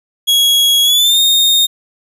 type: tone with pitch glide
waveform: 40% pulse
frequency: 3322 to 3686 Hz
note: G#7 to A#7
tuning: 0 to -20 cents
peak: -7 dBFS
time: 0.27-1.67 s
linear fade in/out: 20 ms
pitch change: +180 cents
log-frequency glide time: 0.83-1.2 s
effects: none